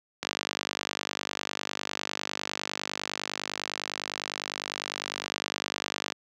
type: click train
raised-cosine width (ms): 0.2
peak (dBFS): -12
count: 295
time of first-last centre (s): 0.23-6.122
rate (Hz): 49.9
effects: high-pass 200 Hz 12 dB/octave